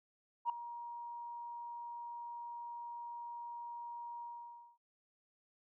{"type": "tone with ADSR envelope", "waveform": "sine", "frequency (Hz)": 947, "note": "A#5", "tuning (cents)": 27, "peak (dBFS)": -28, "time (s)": [0.45, 4.78], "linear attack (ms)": 47, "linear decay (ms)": 3, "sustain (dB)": -15, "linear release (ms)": 560, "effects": ["tanh soft clip ceiling -26 dBFS"]}